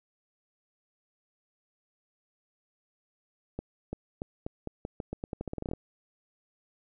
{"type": "accelerating click train", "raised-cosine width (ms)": 2, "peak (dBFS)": -21, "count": 19, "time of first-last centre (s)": [3.59, 5.735], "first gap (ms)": 340, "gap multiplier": 0.85, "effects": []}